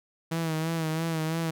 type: tone with vibrato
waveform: sawtooth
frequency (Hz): 161.5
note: E3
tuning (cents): -35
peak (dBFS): -23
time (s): 0.31-1.51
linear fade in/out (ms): 10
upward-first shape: sine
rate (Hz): 3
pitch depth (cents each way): 47
effects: none